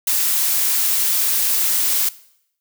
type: noise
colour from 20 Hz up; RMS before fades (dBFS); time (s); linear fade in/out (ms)
blue; -18; 0.07-2.09; 5
effects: noise-tail reverb RT60 0.7 s tail -19 dB re dry